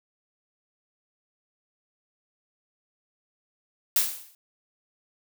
blue noise with exponential decay, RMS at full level -19 dBFS, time 3.96-4.35 s, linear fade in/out 2 ms, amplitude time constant 83 ms, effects none

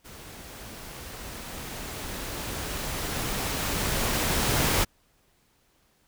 pink noise with level ramp, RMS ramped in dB -45 to -23 dBFS, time 0.04-4.85 s, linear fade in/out 20 ms, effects pink hiss -66 dBFS RMS until 6.07 s

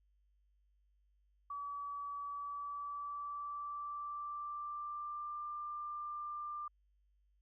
sine tone with pitch glide, 1144 to 1190.5 Hz, D6 to D6, -46 to +23 cents, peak -40 dBFS, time 1.5-6.68 s, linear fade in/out 5 ms, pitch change +69 cents, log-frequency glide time 2.21-5.44 s, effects added 50 Hz sine -70 dBFS peak until 7.41 s

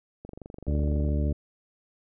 click train, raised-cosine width 2 ms, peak -27 dBFS, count 21, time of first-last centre 0.25-1.087 s, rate 23.9 Hz
harmonic tone, 73.6 Hz, D2, 4 cents sharp, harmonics 1 / 2 / 3 / 4 / 5 / 6 / 8, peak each -24 / -31 / -34 / -35 / -41 / -41 / -39 dBFS, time 0.67-1.33 s, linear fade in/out 10 ms
effects none

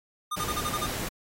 square tone bursts, 1216 Hz, D#6, 40 cents flat, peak -29 dBFS, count 7, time 0.31-0.864 s, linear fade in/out 10 ms, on 50 ms, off 34 ms
pink noise, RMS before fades -34 dBFS, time 0.36-1.09 s, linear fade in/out 10 ms
effects AAC 48 kbps

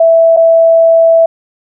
sine tone with dropouts, 659.3 Hz, E5, in tune, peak -3 dBFS, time 0-1.26 s, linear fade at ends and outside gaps 5 ms, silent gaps 0.365-0.37 s, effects none

